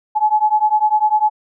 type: beating tone pair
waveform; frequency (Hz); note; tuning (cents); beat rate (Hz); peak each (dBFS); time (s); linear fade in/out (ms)
sine; 849 / 859; G#5 / A5; +38 / -42; 10; -15; 0.15-1.3; 20
effects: none